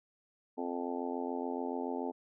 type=harmonic tone; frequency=87 Hz; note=F2; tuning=6 cents flat; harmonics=3 / 4 / 5 / 6 / 7 / 8 / 9 / 10; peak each=-38 / -42 / -40 / -50 / -45 / -48 / -44 / -44 dBFS; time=0.57-2.12 s; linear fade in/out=20 ms; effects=none